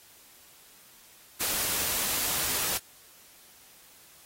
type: noise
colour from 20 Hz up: white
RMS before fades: -29 dBFS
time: 1.4-2.78 s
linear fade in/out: 10 ms
effects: white hiss -55 dBFS RMS until 4.25 s + AAC 48 kbps